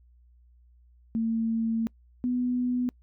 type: tone pair in turn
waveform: sine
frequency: 226 / 247.9 Hz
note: A3 / B3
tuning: +47 / +7 cents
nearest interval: major second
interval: 160 cents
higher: second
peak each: -24 dBFS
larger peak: neither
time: 1.15-1.87 / 2.24-2.89 s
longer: first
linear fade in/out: 0 ms
effects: noise-tail reverb RT60 0.1 s tail -26 dB re dry + added 60 Hz sine -55 dBFS peak until 3.02 s